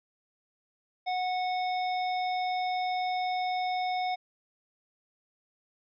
harmonic tone with a mistuned harmonic, 734 Hz, F#5, 14 cents flat, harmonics 1 / 3 / 5 / 7, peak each -28 / -38 / -42 / -45 dBFS, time 1.06-4.16 s, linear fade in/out 20 ms, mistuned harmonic 7, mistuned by +28 cents, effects none

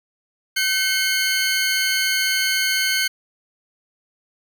20% pulse tone pair together, 1530 / 2162 Hz, G6 / C#7, -42 / -44 cents, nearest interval tritone, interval 598 cents, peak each -16 dBFS, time 0.56-3.08 s, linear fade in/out 10 ms, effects none

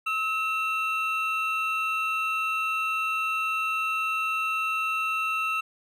triangle tone pair together, 1290.9 / 2700 Hz, E6 / E7, -37 / +41 cents, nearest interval octave + minor second, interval 1278 cents, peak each -26 dBFS, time 0.06-5.61 s, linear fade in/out 10 ms, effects none

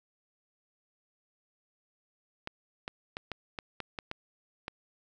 clicks, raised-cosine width 0.3 ms, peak -20 dBFS, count 9, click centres 2.474 / 2.879 / 3.169 / 3.317 / 3.588 / 3.803 / 3.988 / 4.114 / 4.681 s, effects none

